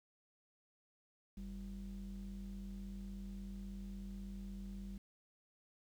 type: ring-modulated tone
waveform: triangle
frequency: 74.6 Hz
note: D2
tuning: 28 cents sharp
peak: -39 dBFS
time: 1.37-4.98 s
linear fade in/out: 5 ms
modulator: 121 Hz
effects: 11-bit